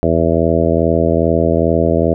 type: harmonic tone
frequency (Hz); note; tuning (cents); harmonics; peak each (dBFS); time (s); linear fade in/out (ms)
82.41; E2; 0; 1 / 2 / 3 / 4 / 5 / 6 / 7 / 8; -19 / -19 / -19 / -19 / -19 / -19 / -19 / -19; 0.03-2.14; 0
effects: none